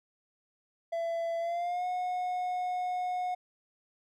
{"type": "tone with pitch glide", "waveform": "triangle", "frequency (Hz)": [670, 726.4], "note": ["E5", "F#5"], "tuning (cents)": [28, -32], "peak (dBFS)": -28, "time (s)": [0.92, 3.35], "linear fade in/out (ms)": 10, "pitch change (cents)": 140, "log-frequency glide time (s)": [1.39, 1.86], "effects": []}